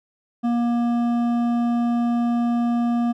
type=tone with hard clipping; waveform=triangle; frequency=237.4 Hz; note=A#3; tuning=32 cents sharp; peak=-20 dBFS; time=0.43-3.13 s; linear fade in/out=20 ms; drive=13 dB; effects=none